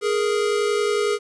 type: tone pair together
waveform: square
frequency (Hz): 415.3 / 466.2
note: G#4 / A#4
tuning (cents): 0 / 0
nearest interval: major second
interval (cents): 200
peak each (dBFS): -21 / -25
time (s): 0.01-1.19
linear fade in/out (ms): 50
effects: resampled to 22050 Hz + 9-bit